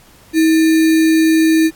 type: tone with sample-and-hold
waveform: sine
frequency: 320.4 Hz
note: E4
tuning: 49 cents flat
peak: -8 dBFS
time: 0.33-1.71 s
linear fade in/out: 50 ms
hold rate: 2100 Hz
effects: pink hiss -46 dBFS RMS until 1.75 s + AAC 64 kbps